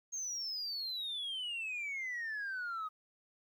sine exponential sweep, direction down, 6520 to 1244.5 Hz, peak -35 dBFS, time 0.12-2.89 s, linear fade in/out 20 ms, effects tanh soft clip ceiling -35 dBFS + 12-bit

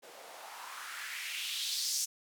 blue noise with band-pass filter sweep, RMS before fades -39 dBFS, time 0.02-2.06 s, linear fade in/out 20 ms, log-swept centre 450 to 6300 Hz, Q 2.7, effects none

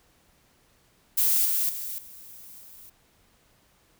violet noise with level steps, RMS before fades -22 / -25 / -34 / -46 / -48 dBFS, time 1.17-2.9 s, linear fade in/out 10 ms, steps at 1.45 / 1.69 / 1.98 / 2.6 s, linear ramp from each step 5 ms, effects pink hiss -63 dBFS RMS until 3.99 s

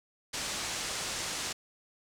white low-pass noise, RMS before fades -36 dBFS, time 0.33-1.53 s, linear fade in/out 10 ms, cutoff 8000 Hz, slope 24 dB/octave, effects none

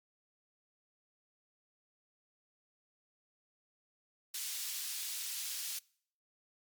pink high-pass noise, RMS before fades -40 dBFS, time 4.34-5.79 s, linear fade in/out 5 ms, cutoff 4000 Hz, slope 12 dB/octave, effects noise-tail reverb RT60 0.6 s tail -25 dB re dry + MP3 96 kbps

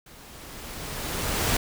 pink noise with level ramp, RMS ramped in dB -49 to -23 dBFS, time 0.06-1.57 s, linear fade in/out 5 ms, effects none

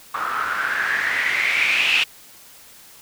blue noise with low-pass filter sweep, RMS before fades -21 dBFS, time 0.14-2.04 s, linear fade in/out 5 ms, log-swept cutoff 1200 to 2800 Hz, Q 7.3, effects white hiss -46 dBFS RMS until 3.01 s

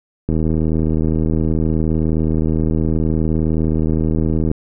click train, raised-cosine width 3 ms, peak -6 dBFS, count 336, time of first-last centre 0.29-4.514 s, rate 79.3 Hz, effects none

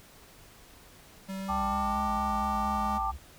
square tone with pitch glide, 192.5 to 208.7 Hz, G3 to G#3, -31 to +9 cents, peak -35 dBFS, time 1.28-2.99 s, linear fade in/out 20 ms, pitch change +140 cents, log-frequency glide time 1.41-2 s
sine chord, G suspended second, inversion none, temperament equal with one note detuned, 784 / 880 / 1184.9 Hz, G5 / A5 / D6, 0 / 0 / +15 cents, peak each -33 / -33 / -31 dBFS, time 1.48-3.12 s, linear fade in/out 20 ms
triangle tone with vibrato, 62.5 Hz, B1, 21 cents sharp, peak -35 dBFS, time 1.49-3.18 s, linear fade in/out 20 ms, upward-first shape square, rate 4.3 Hz, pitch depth 170 cents each way
effects pink hiss -54 dBFS RMS until 3.38 s

